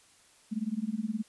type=tone with tremolo; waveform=sine; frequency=216.7 Hz; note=A3; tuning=26 cents flat; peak=-26 dBFS; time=0.51-1.23 s; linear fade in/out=20 ms; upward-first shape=sine; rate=19 Hz; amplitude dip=95%; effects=white hiss -61 dBFS RMS until 1.28 s + resampled to 24000 Hz